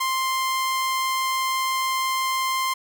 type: tone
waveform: sawtooth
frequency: 1049 Hz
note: C6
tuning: 4 cents sharp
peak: -18 dBFS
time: 0-2.74 s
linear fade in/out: 10 ms
effects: none